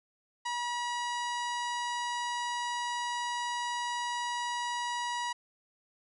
harmonic tone, 964 Hz, B5, 42 cents flat, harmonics 1 / 2 / 3 / 4 / 5 / 6 / 7 / 8 / 10, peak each -33 / -39 / -43 / -45 / -47 / -49 / -50 / -51 / -53 dBFS, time 0.45-5.33 s, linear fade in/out 10 ms, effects none

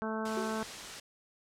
harmonic tone, 219.6 Hz, A3, 3 cents flat, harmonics 1 / 2 / 3 / 4 / 5 / 6 / 7, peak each -36 / -39 / -41 / -42 / -43 / -44 / -44 dBFS, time 0.02-0.63 s, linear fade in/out 0 ms
white noise, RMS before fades -42 dBFS, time 0.25-1 s, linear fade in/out 5 ms
triangle tone with exponential decay, 378.8 Hz, F#4, 41 cents sharp, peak -30 dBFS, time 0.37-0.69 s, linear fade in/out 2 ms, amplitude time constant 69 ms
effects low-pass 7000 Hz 12 dB/octave

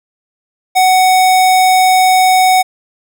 square tone, 745 Hz, F#5, 12 cents sharp, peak -7 dBFS, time 0.75-2.63 s, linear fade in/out 20 ms, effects none

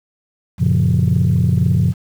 sine chord, Gb major seventh, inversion none, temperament equal, 92.5 / 116.54 / 138.59 / 174.61 Hz, Gb2 / Bb2 / Db3 / F3, 0 / 0 / 0 / 0 cents, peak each -16 dBFS, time 0.58-1.94 s, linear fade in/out 50 ms, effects tanh soft clip ceiling -6 dBFS + 7-bit

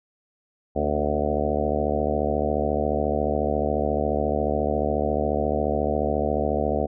harmonic tone with a mistuned harmonic, 74.2 Hz, D2, 18 cents sharp, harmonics 1 / 2 / 3 / 4 / 5 / 6 / 7 / 8 / 9 / 10, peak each -29 / -34 / -30 / -33 / -32 / -29 / -29 / -30 / -29 / -31 dBFS, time 0.75-6.87 s, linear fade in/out 20 ms, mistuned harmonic 4, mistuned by -36 cents, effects none

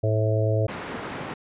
harmonic tone, 108.9 Hz, A2, 17 cents flat, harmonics 1 / 3 / 4 / 5 / 6, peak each -21 / -33 / -29 / -28 / -29 dBFS, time 0.03-0.67 s, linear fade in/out 10 ms
pink band-pass noise, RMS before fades -34 dBFS, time 0.68-1.34 s, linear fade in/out 5 ms, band 140 to 2200 Hz, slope 12 dB/octave
effects resampled to 8000 Hz

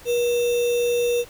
sine tone with sample-and-hold, 479.4 Hz, A#4, 48 cents sharp, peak -18 dBFS, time 0.05-1.25 s, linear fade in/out 50 ms, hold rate 3150 Hz, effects pink hiss -46 dBFS RMS until 1.29 s

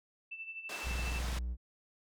sine tone with tremolo, 2657 Hz, E7, 13 cents sharp, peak -39 dBFS, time 0.31-1.2 s, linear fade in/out 10 ms, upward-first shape sine, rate 12 Hz, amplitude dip 65%
pink band-pass noise, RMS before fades -44 dBFS, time 0.69-1.39 s, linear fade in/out 5 ms, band 450 to 8300 Hz, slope 12 dB/octave
triangle tone, 60.2 Hz, B1, 44 cents flat, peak -32 dBFS, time 0.83-1.57 s, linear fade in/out 50 ms
click train, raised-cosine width 5 ms, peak -32 dBFS, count 13, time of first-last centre 0.87-1.37 s, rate 24 Hz
effects none

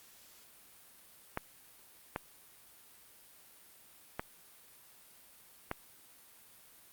clicks, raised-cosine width 0.5 ms, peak -19 dBFS, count 4, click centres 1.374 / 2.161 / 4.195 / 5.714 s, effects white hiss -59 dBFS RMS until 6.92 s + Opus 48 kbps

